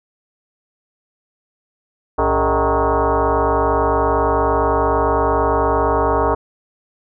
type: tone with frequency modulation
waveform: sine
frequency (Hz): 235.1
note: A#3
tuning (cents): +15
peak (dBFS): -13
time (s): 2.18-6.35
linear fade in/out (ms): 10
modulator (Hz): 173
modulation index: 5.6
effects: none